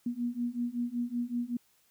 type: beating tone pair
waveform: sine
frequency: 237.8 / 243.1 Hz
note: A#3 / B3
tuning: +35 / -27 cents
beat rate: 5.3 Hz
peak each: -34 / -33 dBFS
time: 0.06-1.57 s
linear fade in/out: 5 ms
effects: white hiss -68 dBFS RMS until 1.9 s